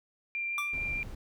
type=tone with vibrato; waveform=sine; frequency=2376 Hz; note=D7; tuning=20 cents sharp; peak=-31 dBFS; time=0.35-1.03 s; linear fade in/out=0 ms; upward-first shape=triangle; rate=6.6 Hz; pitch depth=8 cents each way
type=tone with exponential decay; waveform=square; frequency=1170 Hz; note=D6; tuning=7 cents flat; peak=-31 dBFS; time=0.58-0.79 s; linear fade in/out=1 ms; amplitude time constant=44 ms
type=noise; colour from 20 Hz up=brown; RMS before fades=-41 dBFS; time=0.73-1.15 s; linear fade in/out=5 ms
effects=none